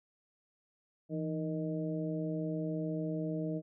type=harmonic tone with a mistuned harmonic; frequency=155.7 Hz; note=D#3; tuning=2 cents sharp; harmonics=1 / 2 / 3 / 4; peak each=-36 / -37 / -42 / -42 dBFS; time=1.09-3.62 s; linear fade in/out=50 ms; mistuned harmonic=1; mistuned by=+97 cents; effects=none